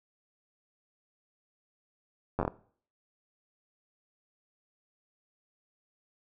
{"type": "slowing click train", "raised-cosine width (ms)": 1, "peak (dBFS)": -15, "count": 6, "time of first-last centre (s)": [2.39, 2.479], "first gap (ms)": 10, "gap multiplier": 1.29, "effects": ["noise-tail reverb RT60 0.5 s tail -19 dB re dry"]}